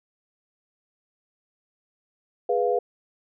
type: chord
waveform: sine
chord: F diminished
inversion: first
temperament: equal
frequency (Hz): 415.3 / 493.9 / 698.5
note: Ab4 / Cb5 / F5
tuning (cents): 0 / 0 / 0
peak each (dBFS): -25 / -23 / -26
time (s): 2.49-2.79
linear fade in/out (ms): 5
effects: none